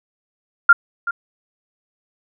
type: tone with echo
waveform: sine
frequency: 1396.9 Hz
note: F6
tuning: in tune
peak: -4 dBFS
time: 0.69-0.73 s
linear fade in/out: 5 ms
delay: 380 ms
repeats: 1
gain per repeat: -15 dB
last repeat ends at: 1.11 s
effects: none